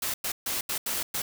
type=noise bursts at uneven times; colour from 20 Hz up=white; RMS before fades=-30 dBFS; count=6; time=0.02-0.14 / 0.24-0.32 / 0.46-0.61 / 0.69-0.78 / 0.86-1.03 / 1.14-1.22 s; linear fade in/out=5 ms; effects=none